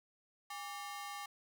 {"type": "ring-modulated tone", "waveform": "sawtooth", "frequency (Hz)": 987.8, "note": "B5", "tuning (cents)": 0, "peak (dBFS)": -36, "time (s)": [0.5, 1.26], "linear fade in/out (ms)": 5, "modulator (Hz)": 174, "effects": []}